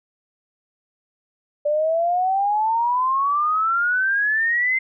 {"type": "exponential sweep", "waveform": "sine", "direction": "up", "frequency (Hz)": [583, 2093], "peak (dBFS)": -17, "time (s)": [1.65, 4.79], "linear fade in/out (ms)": 10, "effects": []}